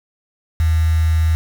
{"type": "tone with quantisation", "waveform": "sine", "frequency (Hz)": 80.4, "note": "E2", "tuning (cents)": -43, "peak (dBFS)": -12, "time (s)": [0.6, 1.35], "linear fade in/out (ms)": 0, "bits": 5, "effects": []}